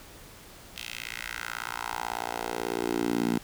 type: tone with high-pass filter sweep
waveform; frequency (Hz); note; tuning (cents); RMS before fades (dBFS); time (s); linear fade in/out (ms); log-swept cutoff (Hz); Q
10% pulse; 58.2; A#1; -2; -32; 0.76-3.38; 5; 3000 to 220; 2.3
effects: pink hiss -49 dBFS RMS until 3.43 s